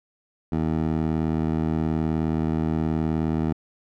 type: tone with band-pass filter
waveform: 15% pulse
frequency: 79 Hz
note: D#2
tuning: 27 cents sharp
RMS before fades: -24 dBFS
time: 0.52-3.53 s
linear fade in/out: 5 ms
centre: 270 Hz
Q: 0.62
effects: none